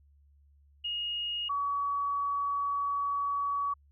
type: tone pair in turn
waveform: sine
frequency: 2866 / 1133.1 Hz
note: F7 / C#6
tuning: +44 / +38 cents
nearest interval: octave + major third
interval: 1606 cents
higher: first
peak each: -31 / -28 dBFS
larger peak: second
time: 0.84-1.49 / 1.49-3.74 s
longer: second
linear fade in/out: 10 ms
effects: added 71 Hz sine -59 dBFS peak until 3.91 s